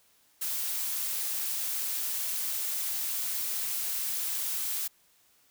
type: noise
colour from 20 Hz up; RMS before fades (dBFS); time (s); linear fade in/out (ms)
blue; -32; 0.41-4.88; 10
effects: white hiss -65 dBFS RMS until 5.5 s